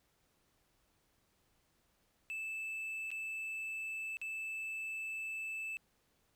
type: tone with dropouts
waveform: triangle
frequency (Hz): 2631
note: E7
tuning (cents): -4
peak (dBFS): -37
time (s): 2.3-5.77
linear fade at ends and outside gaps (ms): 0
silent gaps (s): 3.105-3.115 / 4.17-4.215
effects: pink hiss -75 dBFS RMS until 6.35 s

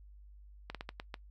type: slowing click train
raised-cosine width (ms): 0.3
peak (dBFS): -24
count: 6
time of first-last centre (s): 0.7-1.142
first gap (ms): 47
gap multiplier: 1.32
effects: noise-tail reverb RT60 0.1 s tail -22 dB re dry + added 50 Hz sine -52 dBFS peak until 1.3 s

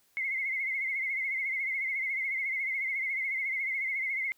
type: tone with vibrato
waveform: sine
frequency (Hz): 2122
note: C7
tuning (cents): +24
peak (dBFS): -29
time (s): 0.17-4.32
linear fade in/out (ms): 0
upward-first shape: sine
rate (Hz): 14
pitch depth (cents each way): 69
effects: white hiss -68 dBFS RMS until 4.37 s

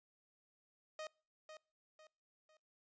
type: tone with echo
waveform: sawtooth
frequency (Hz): 622.3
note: D#5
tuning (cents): 0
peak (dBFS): -40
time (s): 0.99-1.07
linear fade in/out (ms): 2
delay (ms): 500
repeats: 3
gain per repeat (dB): -8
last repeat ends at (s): 2.57
effects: noise-tail reverb RT60 0.4 s tail -26 dB re dry + resampled to 16000 Hz

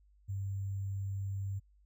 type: tone with sample-and-hold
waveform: sine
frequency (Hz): 98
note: G2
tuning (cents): 0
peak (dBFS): -34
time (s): 0.28-1.6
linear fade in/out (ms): 20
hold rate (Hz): 7350
effects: added 50 Hz sine -62 dBFS peak until 1.85 s

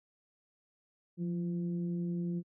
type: tone with frequency modulation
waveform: sine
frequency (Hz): 174.61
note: F3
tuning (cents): 0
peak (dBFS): -31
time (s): 1.17-2.43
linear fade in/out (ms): 50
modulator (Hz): 169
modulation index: 0.63
effects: high-pass 100 Hz 12 dB/octave

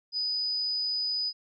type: tone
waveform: sine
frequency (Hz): 4978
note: D#8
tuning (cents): 0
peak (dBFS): -27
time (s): 0.12-1.33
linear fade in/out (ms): 50
effects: none

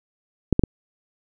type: clicks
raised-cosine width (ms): 3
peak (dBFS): -3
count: 3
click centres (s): 0.527 / 0.594 / 0.637
effects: none

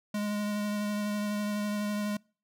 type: tone with vibrato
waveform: square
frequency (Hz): 207.7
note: G#3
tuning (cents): 0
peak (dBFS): -30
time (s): 0.14-2.17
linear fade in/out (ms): 5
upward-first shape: triangle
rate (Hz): 12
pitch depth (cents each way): 17
effects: noise-tail reverb RT60 0.4 s tail -26 dB re dry

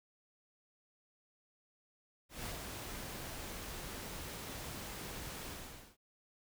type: noise with ADSR envelope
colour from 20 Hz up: pink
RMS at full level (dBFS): -42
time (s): 2.29-5.97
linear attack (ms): 160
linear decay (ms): 120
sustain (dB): -3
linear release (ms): 490
effects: none

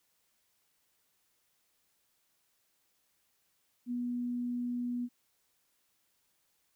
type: tone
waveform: sine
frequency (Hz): 243.6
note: B3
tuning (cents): -24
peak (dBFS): -32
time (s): 3.86-5.09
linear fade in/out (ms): 50
effects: white hiss -75 dBFS RMS until 6.75 s

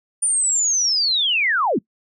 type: linear sweep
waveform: sine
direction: down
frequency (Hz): 9340 to 162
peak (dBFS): -16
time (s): 0.22-1.79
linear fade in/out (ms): 10
effects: noise-tail reverb RT60 0.1 s tail -24 dB re dry

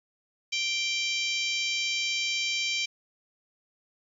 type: harmonic tone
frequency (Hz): 784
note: G5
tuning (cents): 0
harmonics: 3 / 4 / 5 / 6 / 7 / 8 / 9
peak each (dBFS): -30 / -32 / -36 / -37 / -37 / -39 / -43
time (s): 0.52-2.86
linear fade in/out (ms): 10
effects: 10-bit

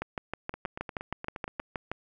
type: two click trains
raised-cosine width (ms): 0.5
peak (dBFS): -22 / -17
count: 10 / 13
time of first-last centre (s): 0.54-1.596 / 0.02-1.916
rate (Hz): 8.52 / 6.33
effects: none

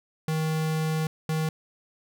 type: tone pair in turn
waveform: square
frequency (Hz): 157.7 / 157.7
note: D#3 / D#3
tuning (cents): +24 / +24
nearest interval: unison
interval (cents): 0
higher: neither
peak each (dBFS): -25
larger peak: neither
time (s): 0.28-1.07 / 1.29-1.49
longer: first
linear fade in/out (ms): 2
effects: none

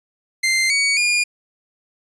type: tone with pitch steps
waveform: sawtooth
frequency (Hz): 2087 / 2250 / 2425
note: C7 / C#7 / D#7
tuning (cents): -5 / +25 / -45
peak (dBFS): -12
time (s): 0.43-1.24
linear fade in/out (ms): 10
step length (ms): 270
effects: resampled to 22050 Hz

